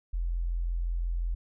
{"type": "tone", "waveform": "sine", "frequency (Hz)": 42.83, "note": "F1", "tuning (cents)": -33, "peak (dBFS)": -27, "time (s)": [0.13, 1.35], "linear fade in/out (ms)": 10, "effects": []}